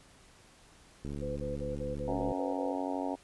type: click train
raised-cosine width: 3 ms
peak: -27 dBFS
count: 92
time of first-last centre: 1.05-2.317 s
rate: 71.8 Hz
type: tone bursts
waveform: sine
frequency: 506 Hz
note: B4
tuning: 42 cents sharp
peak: -35 dBFS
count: 8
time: 1.21-2.735 s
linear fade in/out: 20 ms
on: 160 ms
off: 35 ms
type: harmonic tone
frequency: 92.5 Hz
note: F#2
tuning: in tune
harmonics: 3 / 4 / 5 / 6 / 7 / 8 / 9 / 10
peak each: -35 / -44 / -43 / -42 / -40 / -41 / -42 / -43 dBFS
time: 2.07-3.16 s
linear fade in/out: 20 ms
effects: pink hiss -59 dBFS RMS until 3.23 s + resampled to 24000 Hz